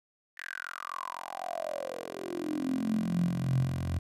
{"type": "tone with high-pass filter sweep", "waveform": "10% pulse", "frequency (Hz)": 43.96, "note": "F1", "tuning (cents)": 12, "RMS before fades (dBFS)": -33, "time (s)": [0.37, 3.99], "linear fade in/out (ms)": 10, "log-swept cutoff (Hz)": [1800, 91], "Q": 9.7, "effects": ["resampled to 32000 Hz"]}